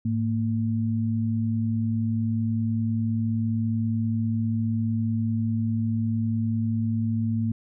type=tone pair together; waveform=sine; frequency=107.41 / 227.6 Hz; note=A2 / A#3; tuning=-41 / -41 cents; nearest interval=octave + minor second; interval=1300 cents; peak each=-25 dBFS; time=0.05-7.52 s; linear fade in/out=5 ms; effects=none